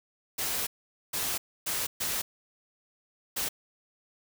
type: noise bursts at uneven times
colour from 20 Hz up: white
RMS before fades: -31 dBFS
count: 5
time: 0.38-0.67 / 1.13-1.38 / 1.66-1.87 / 2-2.22 / 3.36-3.49 s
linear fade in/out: 10 ms
effects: none